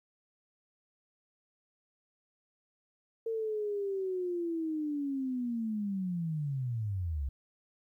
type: linear sweep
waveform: sine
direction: down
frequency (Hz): 455.4 to 64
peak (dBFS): -31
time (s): 3.26-7.29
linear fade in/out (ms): 5
effects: 12-bit